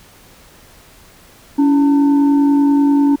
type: tone with frequency modulation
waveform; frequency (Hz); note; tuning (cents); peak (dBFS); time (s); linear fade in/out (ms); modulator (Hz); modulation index
sine; 282.9; C#4; +35; -9; 1.58-3.16; 10; 616; 0.35
effects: pink hiss -45 dBFS RMS until 3.2 s